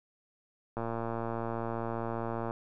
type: click train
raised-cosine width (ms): 1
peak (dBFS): -21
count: 201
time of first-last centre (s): 0.77-2.509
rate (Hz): 115
effects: none